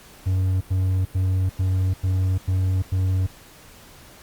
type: tone bursts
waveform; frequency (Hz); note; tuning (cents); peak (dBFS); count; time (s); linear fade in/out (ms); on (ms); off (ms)
triangle; 93.5; F#2; +19; -16; 7; 0.26-3.268; 10; 350; 93
effects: pink hiss -47 dBFS RMS until 4.22 s + Opus 48 kbps